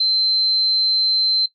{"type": "tone", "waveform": "sine", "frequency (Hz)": 4100, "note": "C8", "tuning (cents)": -36, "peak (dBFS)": -15, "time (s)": [0, 1.46], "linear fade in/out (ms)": 5, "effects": ["noise-tail reverb RT60 0.1 s tail -17 dB re dry"]}